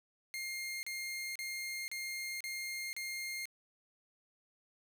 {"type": "tone bursts", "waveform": "sawtooth", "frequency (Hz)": 2122, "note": "C7", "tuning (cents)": 24, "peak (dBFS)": -35, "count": 6, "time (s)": [0.34, 3.455], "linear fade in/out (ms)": 0, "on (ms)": 490, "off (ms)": 35, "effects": []}